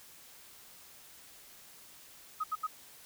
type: tone bursts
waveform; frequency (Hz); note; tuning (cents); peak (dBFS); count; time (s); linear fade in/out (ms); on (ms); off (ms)
sine; 1261; D#6; +23; -30; 3; 2.4-2.67; 10; 40; 75
effects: white hiss -55 dBFS RMS until 3.05 s